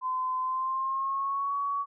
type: tone with pitch glide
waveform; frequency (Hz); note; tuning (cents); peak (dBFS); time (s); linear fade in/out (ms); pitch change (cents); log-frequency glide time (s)
sine; 1026 to 1125.3; C6 to C#6; -34 to +26; -27; 0.01-1.86; 50; +160; 0.41-1.55
effects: none

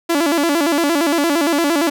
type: tone with vibrato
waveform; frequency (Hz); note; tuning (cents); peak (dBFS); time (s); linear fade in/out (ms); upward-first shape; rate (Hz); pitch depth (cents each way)
sawtooth; 310.9; D#4; -1; -10; 0.09-1.9; 10; square; 8.7; 140
effects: none

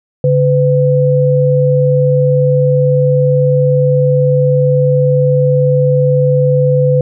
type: tone pair together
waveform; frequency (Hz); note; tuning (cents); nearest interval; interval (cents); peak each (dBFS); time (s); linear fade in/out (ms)
sine; 141.84 / 504; C#3 / B4; +40 / +35; octave + minor seventh; 2195; -10; 0.24-7.01; 2
effects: none

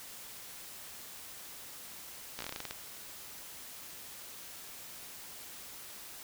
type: slowing click train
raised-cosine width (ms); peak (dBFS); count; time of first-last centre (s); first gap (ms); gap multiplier
0.2; -21; 11; 2.39-2.71; 15; 1.16
effects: white hiss -48 dBFS RMS until 6.23 s

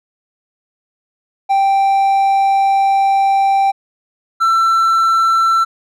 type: tone pair in turn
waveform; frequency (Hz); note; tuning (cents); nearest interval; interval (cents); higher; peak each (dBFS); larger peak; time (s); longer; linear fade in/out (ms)
triangle; 784 / 1340.6; G5 / E6; 0 / +29; major sixth; 929; second; -8; neither; 1.49-3.72 / 4.4-5.65; first; 20
effects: none

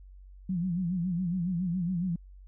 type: tone with vibrato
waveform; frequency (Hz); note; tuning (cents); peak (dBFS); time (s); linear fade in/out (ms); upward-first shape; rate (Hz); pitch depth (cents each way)
sine; 177.8; F3; +31; -27; 0.49-2.16; 5; sine; 7.2; 110
effects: added 47 Hz sine -47 dBFS peak until 2.47 s

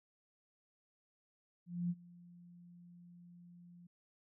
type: tone with ADSR envelope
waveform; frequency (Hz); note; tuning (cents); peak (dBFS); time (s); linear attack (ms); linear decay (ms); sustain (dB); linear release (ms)
sine; 174.61; F3; 0; -32; 1.66-3.87; 240; 44; -23; 6
effects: none

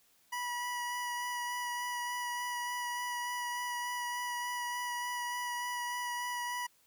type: tone with vibrato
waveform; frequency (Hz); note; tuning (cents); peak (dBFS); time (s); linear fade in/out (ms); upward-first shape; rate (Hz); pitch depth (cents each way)
25% pulse; 974; B5; -24; -31; 0.32-6.67; 10; sine; 3.4; 11
effects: white hiss -68 dBFS RMS until 6.86 s

